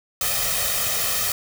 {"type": "noise with comb filter", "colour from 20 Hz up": "white", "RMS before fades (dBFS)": -23, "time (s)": [0.21, 1.32], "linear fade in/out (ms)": 2, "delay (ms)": 1.6, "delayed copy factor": 0.85, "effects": []}